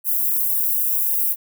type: high-pass noise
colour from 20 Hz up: white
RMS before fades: -20 dBFS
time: 0.04-1.36 s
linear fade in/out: 50 ms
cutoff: 12000 Hz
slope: 24 dB/octave
effects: none